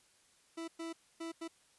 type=tone bursts at uneven times; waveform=40% pulse; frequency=330 Hz; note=E4; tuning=2 cents sharp; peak=-39 dBFS; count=4; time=0.57-0.68 / 0.79-0.93 / 1.2-1.32 / 1.41-1.48 s; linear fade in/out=10 ms; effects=white hiss -68 dBFS RMS until 1.78 s + resampled to 24000 Hz